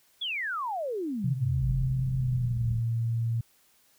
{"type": "exponential sweep", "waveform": "sine", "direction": "down", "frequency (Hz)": [3520, 32], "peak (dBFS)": -29, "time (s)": [0.21, 1.87], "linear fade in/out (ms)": 10}
{"type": "tone with pitch glide", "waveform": "sine", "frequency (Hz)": [130.3, 115.42], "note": ["C3", "A#2"], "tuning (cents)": [-7, -17], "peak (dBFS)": -25, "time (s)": [1.24, 3.41], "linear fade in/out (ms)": 5, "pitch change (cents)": -210, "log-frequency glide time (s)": [2.17, 2.68]}
{"type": "low-pass noise", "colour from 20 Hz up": "pink", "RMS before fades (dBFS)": -36, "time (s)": [1.57, 2.82], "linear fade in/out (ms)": 50, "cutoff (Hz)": 210, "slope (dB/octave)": 96}
{"effects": ["white hiss -64 dBFS RMS until 3.98 s"]}